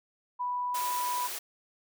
sine tone, 986 Hz, B5, 3 cents flat, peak -29 dBFS, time 0.39-1.28 s, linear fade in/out 20 ms
white high-pass noise, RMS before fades -37 dBFS, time 0.74-1.39 s, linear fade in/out 10 ms, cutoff 340 Hz, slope 24 dB/octave
effects none

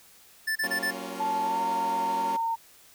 square tone bursts, 1760 Hz, A6, in tune, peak -26 dBFS, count 4, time 0.47-0.911 s, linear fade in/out 10 ms, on 87 ms, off 31 ms
15% pulse chord, Gb major seventh, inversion none, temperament equal with one note detuned, 188.88 / 233.1 / 277.2 / 349.2 Hz, Gb3 / Bb3 / Db4 / F4, +36 / 0 / 0 / 0 cents, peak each -34 / -34 / -32 / -36 dBFS, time 0.63-2.37 s, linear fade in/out 10 ms
sine tone with pitch glide, 874 to 913.2 Hz, A5 to A#5, -12 to -36 cents, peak -25 dBFS, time 1.19-2.56 s, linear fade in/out 20 ms, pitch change +76 cents, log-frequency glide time 1.42-1.6 s
effects white hiss -55 dBFS RMS until 2.94 s

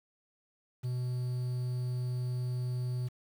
triangle tone with quantisation, 124.7 Hz, B2, 17 cents sharp, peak -29 dBFS, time 0.83-3.09 s, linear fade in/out 20 ms, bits 9, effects none

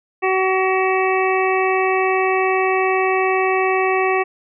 harmonic tone, 377.5 Hz, F#4, 35 cents sharp, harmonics 1 / 2 / 3 / 5 / 6 / 7, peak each -18 / -21 / -23 / -25 / -26 / -26 dBFS, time 0.22-4.24 s, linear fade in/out 20 ms, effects none

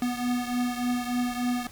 square beating tone pair, 244.6 / 248 Hz, B3 / B3, -16 / +7 cents, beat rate 3.4 Hz, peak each -28 / -32 dBFS, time 0.02-1.67 s, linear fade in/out 2 ms, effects pink hiss -49 dBFS RMS until 1.71 s

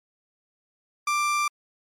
30% pulse tone, 1181 Hz, D6, 9 cents sharp, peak -19 dBFS, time 1.07-1.48 s, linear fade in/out 5 ms, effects low-pass 11000 Hz 12 dB/octave + MP3 96 kbps

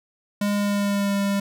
square tone with pitch glide, 204.4 to 199.62 Hz, G#3 to G3, -27 to +32 cents, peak -21 dBFS, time 0.41-1.4 s, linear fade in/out 5 ms, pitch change -41 cents, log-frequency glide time 0.55-1.16 s, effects none

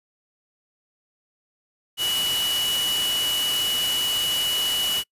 sine tone in noise, 2941 Hz, F#7, 11 cents flat, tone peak -22 dBFS, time 1.97-5.04 s, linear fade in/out 50 ms, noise white, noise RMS -28 dBFS, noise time 1.97-5.04 s, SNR +3 dB, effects noise-tail reverb RT60 0.1 s tail -26 dB re dry + resampled to 32000 Hz

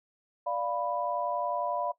sine chord, B diminished, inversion first, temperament equal, 587.3 / 698.5 / 987.8 Hz, D5 / F5 / B5, 0 / 0 / 0 cents, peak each -33 dBFS, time 0.46-1.92 s, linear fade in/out 10 ms, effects noise-tail reverb RT60 0.1 s tail -17 dB re dry

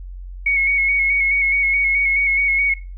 sine tone with vibrato, 2207 Hz, C#7, 8 cents flat, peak -14 dBFS, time 0.46-2.74 s, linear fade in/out 5 ms, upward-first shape square, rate 4.7 Hz, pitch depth 25 cents each way, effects noise-tail reverb RT60 0.3 s tail -18 dB re dry + added 45 Hz sine -30 dBFS peak until 2.97 s

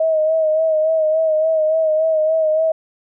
sine tone with vibrato, 632 Hz, D#5, 27 cents sharp, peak -13 dBFS, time 0-2.72 s, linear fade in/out 5 ms, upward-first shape sine, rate 3.5 Hz, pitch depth 39 cents each way, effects none

